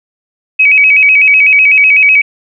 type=tone with vibrato; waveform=sine; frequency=2407 Hz; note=D7; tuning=42 cents sharp; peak=-3 dBFS; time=0.59-2.22 s; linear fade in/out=10 ms; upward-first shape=square; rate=8 Hz; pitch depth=99 cents each way; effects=none